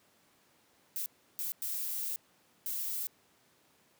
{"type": "noise bursts at uneven times", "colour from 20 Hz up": "violet", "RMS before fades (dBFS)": -36, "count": 4, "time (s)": [[0.96, 1.06], [1.39, 1.52], [1.62, 2.16], [2.66, 3.07]], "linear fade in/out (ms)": 0, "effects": ["pink hiss -67 dBFS RMS until 3.99 s", "high-pass 150 Hz 12 dB/octave"]}